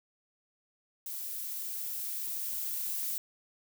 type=noise with level ramp; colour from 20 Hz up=violet; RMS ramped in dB=-39 to -34 dBFS; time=1.06-3.18 s; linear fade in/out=2 ms; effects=none